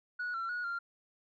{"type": "tone with pitch steps", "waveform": "sine", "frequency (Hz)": [1463, 1354, 1454, 1389], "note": ["F#6", "E6", "F#6", "F6"], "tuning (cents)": [-20, 46, -31, -10], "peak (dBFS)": -32, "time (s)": [0.19, 0.79], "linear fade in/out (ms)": 10, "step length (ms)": 150, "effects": ["tanh soft clip ceiling -32 dBFS"]}